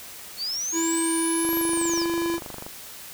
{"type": "linear two-way sweep", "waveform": "sine", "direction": "up then down", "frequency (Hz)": [4318, 11840, 4318], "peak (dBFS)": -26, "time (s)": [0.37, 2.06], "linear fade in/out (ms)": 50, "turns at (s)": 1.58}
{"type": "tone with pitch glide", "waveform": "square", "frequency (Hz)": [329.6, 337.5], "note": ["E4", "E4"], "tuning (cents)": [0, 41], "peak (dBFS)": -24, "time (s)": [0.72, 2.4], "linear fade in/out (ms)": 50, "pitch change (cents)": 41, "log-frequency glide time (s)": [1.18, 2.07]}
{"type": "click train", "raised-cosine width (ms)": 1, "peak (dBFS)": -22, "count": 31, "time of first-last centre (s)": [1.45, 2.665], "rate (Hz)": 24.7}
{"effects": ["white hiss -41 dBFS RMS until 3.13 s"]}